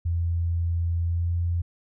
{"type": "tone with pitch glide", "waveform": "sine", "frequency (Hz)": [84.8, 86.03], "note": ["E2", "F2"], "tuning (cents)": [50, -26], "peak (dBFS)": -22, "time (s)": [0.05, 1.62], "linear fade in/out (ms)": 10, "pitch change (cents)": 24, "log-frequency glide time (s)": [1.04, 1.35], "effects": []}